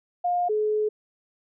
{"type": "tone pair in turn", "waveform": "sine", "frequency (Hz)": [709, 426.2], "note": ["F5", "G#4"], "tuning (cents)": [26, 45], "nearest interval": "major sixth", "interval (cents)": 881, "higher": "first", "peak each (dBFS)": -21, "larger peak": "neither", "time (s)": [[0.24, 0.49], [0.49, 0.89]], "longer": "second", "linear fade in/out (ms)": 10, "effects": []}